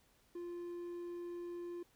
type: tone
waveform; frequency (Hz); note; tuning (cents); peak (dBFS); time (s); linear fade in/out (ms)
triangle; 348.2; F4; -5; -40; 0.35-1.83; 5
effects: pink hiss -71 dBFS RMS until 1.95 s